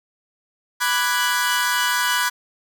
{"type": "chord", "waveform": "sawtooth", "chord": "G# half-diminished seventh", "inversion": "first", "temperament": "equal", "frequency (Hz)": [987.8, 1174.7, 1480, 1661.2], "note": ["B5", "D6", "F#6", "G#6"], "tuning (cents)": [0, 0, 0, 0], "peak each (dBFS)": [-19, -25, -19, -21], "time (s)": [0.8, 2.3], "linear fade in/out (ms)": 20, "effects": []}